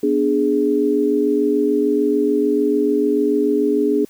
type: chord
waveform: sine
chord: G# diminished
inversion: first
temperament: equal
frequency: 246.9 / 293.7 / 415.3 Hz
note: B3 / D4 / G#4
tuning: 0 / 0 / 0 cents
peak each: -22 / -18 / -17 dBFS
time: 0.03-4.05 s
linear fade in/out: 5 ms
effects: white hiss -51 dBFS RMS until 4.09 s